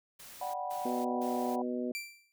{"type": "noise bursts", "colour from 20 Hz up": "white", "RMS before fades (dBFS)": -50, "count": 3, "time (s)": [0.19, 1.56], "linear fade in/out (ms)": 10, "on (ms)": 350, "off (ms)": 160}
{"type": "chord", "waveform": "sine", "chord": "G major seventh", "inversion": "second", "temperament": "just", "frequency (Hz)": [588, 735, 784, 980], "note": ["D5", "F#5", "G5", "B5"], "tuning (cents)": [2, -12, 0, -14], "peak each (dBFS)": [-42, -36, -42, -41], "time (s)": [0.41, 1.62], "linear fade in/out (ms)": 5}
{"type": "harmonic tone", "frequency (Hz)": 123.47, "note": "B2", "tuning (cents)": 0, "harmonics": [2, 3, 4, 5], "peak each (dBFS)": [-34, -38, -40, -42], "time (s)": [0.85, 1.92], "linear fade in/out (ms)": 5}
{"type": "tone with exponential decay", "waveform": "sawtooth", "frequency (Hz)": 2349, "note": "D7", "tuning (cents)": 0, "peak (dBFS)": -30, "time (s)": [1.95, 2.32], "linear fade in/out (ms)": 0, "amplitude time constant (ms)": 79}
{"effects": []}